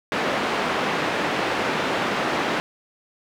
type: band-pass noise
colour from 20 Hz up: pink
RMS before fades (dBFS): -24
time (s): 0.12-2.6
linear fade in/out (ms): 0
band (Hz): 280 to 2600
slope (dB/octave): 12
effects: none